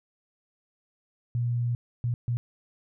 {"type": "tone bursts at uneven times", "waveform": "sine", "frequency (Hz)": 120, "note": "B2", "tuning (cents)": -49, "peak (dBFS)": -24, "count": 3, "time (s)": [[1.35, 1.75], [2.04, 2.14], [2.28, 2.37]], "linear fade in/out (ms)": 0, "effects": []}